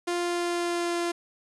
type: tone with pitch glide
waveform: sawtooth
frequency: 349.2 to 344.4 Hz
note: F4 to F4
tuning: 0 to -24 cents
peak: -22 dBFS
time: 0.07-1.12 s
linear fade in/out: 10 ms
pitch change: -24 cents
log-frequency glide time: 0.19-0.99 s
effects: resampled to 24000 Hz + 8-bit